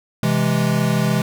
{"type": "chord", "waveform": "square", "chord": "C augmented", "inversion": "none", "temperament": "equal", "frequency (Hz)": [130.81, 164.81, 207.7], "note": ["C3", "E3", "G#3"], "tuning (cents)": [0, 0, 0], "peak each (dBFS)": -21, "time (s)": [0.23, 1.22], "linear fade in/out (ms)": 2, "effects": []}